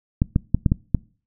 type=clicks; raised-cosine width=5 ms; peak=-4 dBFS; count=6; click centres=0.219 / 0.361 / 0.546 / 0.662 / 0.719 / 0.947 s; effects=noise-tail reverb RT60 0.4 s tail -24 dB re dry